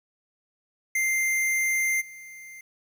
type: tone with level steps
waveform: square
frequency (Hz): 2093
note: C7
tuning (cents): 0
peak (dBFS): -23 / -42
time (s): 0.95-2.61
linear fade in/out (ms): 5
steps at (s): 2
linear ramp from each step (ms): 20
effects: 10-bit